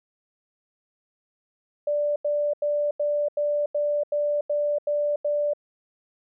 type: tone bursts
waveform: sine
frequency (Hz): 587.3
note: D5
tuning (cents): 0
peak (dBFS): -21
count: 10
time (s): 1.87-5.535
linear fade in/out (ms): 5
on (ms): 290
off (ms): 85
effects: none